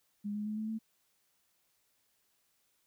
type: tone with pitch steps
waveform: sine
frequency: 205.6 / 209.4 / 213.3 / 217.3 / 221.4 Hz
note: G#3 / G#3 / G#3 / A3 / A3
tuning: -17 / +15 / +46 / -21 / +11 cents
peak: -34 dBFS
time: 0.24-0.79 s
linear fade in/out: 20 ms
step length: 110 ms
effects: white hiss -75 dBFS RMS until 2.86 s